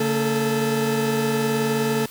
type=tone cluster; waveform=40% pulse; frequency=141.5 / 227.5 / 435.6 Hz; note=C#3 / A#3 / A4; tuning=+36 / -42 / -17 cents; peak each=-27 / -23 / -22 dBFS; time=0-2.06 s; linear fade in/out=5 ms; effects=white hiss -42 dBFS RMS until 2.1 s